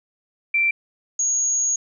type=tone pair in turn; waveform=sine; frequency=2349 / 6644 Hz; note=D7 / G#8; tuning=0 / 0 cents; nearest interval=octave + tritone; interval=1800 cents; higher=second; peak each=-16 / -18 dBFS; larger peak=first; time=0.54-0.71 / 1.19-1.76 s; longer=second; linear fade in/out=5 ms; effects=none